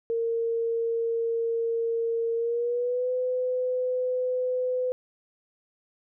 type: tone with pitch glide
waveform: sine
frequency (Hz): 460.2 to 504.8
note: A#4 to B4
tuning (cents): -22 to +38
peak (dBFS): -24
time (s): 0.1-4.92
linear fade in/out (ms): 0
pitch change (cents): +160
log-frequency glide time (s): 2.35-3.11
effects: none